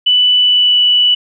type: tone with pitch glide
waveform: sine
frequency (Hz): 2980 to 2961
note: F#7 to F#7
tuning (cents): +12 to +1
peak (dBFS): -7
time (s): 0.06-1.15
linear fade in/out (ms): 10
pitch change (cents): -11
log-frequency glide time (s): 0.38-0.78
effects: none